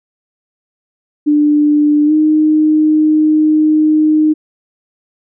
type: tone with pitch glide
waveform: sine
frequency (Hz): 296.7 to 308.2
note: D4 to D#4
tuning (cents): +18 to -16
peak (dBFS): -7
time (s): 1.26-4.34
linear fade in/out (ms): 20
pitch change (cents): +66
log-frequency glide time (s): 2.06-2.12
effects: none